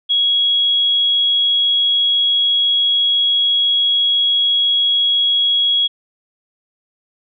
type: tone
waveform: sine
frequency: 3322 Hz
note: G#7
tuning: in tune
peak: -12 dBFS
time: 0.09-5.88 s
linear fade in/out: 20 ms
effects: none